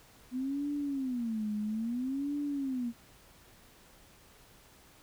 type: tone with vibrato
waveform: sine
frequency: 246.9 Hz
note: B3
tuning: in tune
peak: -31 dBFS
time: 0.31-2.93 s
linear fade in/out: 50 ms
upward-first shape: sine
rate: 0.6 Hz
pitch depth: 280 cents each way
effects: pink hiss -59 dBFS RMS until 5.02 s